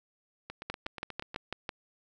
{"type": "two click trains", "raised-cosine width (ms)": 0.3, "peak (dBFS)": [-18, -24], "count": [7, 8], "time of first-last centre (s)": [[0.7, 1.692], [0.5, 1.344]], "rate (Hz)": [6.05, 8.29], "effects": []}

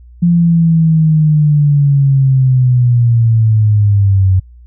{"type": "linear sweep", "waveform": "sine", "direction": "down", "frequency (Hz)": [173.8, 92.5], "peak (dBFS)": -6, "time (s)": [0.22, 4.4], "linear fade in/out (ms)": 10, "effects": ["added 60 Hz sine -35 dBFS peak until 4.66 s"]}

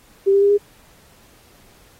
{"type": "tone with pitch steps", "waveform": "sine", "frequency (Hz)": [392, 397.5, 403, 408.6], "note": ["G4", "G4", "G4", "G#4"], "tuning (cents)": [0, 24, 48, -28], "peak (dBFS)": -11, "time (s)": [0.26, 0.58], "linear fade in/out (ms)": 20, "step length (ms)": 80, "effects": ["pink hiss -52 dBFS RMS until 1.99 s", "AAC 48 kbps"]}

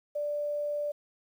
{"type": "tone", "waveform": "sine", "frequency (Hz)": 587.3, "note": "D5", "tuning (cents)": 0, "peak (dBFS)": -29, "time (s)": [0.15, 0.92], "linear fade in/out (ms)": 10, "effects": ["10-bit"]}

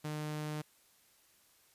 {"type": "tone", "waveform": "sawtooth", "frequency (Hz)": 151.8, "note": "D#3", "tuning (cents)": -42, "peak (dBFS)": -33, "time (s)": [0.04, 0.62], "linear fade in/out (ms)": 10, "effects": ["white hiss -67 dBFS RMS until 1.74 s", "resampled to 32000 Hz"]}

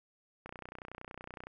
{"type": "click train", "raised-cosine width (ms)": 0.5, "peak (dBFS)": -29, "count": 32, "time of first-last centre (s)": [0.46, 1.47], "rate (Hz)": 30.7, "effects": []}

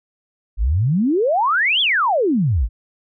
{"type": "exponential two-way sweep", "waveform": "sine", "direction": "up then down", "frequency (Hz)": [46.25, 3500, 46.25], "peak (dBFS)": -14, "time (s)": [0.57, 2.69], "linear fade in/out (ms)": 50, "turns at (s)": 1.81, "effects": []}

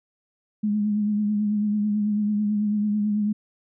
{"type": "tone with vibrato", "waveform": "sine", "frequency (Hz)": 209, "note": "G#3", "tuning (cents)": 11, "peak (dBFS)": -20, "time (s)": [0.63, 3.33], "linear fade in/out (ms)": 10, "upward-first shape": "triangle", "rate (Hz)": 9.1, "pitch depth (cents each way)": 41, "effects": []}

